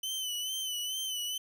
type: tone with vibrato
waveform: sawtooth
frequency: 3030 Hz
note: F#7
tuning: 40 cents sharp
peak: -30 dBFS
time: 0.03-1.38 s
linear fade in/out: 5 ms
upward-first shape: sine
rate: 2.3 Hz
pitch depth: 57 cents each way
effects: none